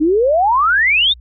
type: exponential sweep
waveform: sine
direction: up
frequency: 292.8 to 3770 Hz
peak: -10 dBFS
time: 0-1.14 s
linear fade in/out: 20 ms
effects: added 60 Hz sine -37 dBFS peak until 1.2 s